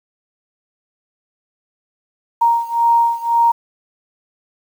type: beating tone pair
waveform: sine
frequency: 932.3 / 934.2 Hz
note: A#5 / A#5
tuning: 0 / +3 cents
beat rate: 1.9 Hz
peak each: -14 / -16 dBFS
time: 2.41-3.52 s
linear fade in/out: 10 ms
effects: 7-bit